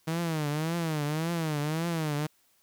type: tone with vibrato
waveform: sawtooth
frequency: 158 Hz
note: D#3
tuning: 27 cents sharp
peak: -24 dBFS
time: 0.07-2.27 s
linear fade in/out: 10 ms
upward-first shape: triangle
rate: 1.8 Hz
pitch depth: 160 cents each way
effects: white hiss -67 dBFS RMS until 2.62 s